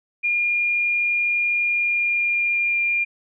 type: tone with pitch glide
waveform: sine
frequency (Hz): 2416 to 2399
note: D7 to D7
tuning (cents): +48 to +36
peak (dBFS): -18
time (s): 0.23-3.05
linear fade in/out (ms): 20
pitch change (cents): -12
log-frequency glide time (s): 1.64-2.87
effects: none